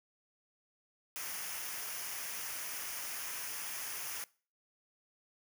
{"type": "noise with comb filter", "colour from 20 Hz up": "white", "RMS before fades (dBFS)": -41, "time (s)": [1.16, 4.24], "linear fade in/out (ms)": 0, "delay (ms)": 0.25, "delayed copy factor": -0.6, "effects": ["noise-tail reverb RT60 0.4 s tail -22 dB re dry"]}